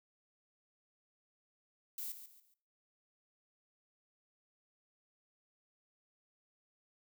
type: noise with echo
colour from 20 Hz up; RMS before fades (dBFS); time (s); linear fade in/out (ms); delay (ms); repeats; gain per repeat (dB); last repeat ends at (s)
violet; -42; 1.98-2.12; 2; 140; 3; -10; 2.54
effects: noise-tail reverb RT60 0.4 s tail -17 dB re dry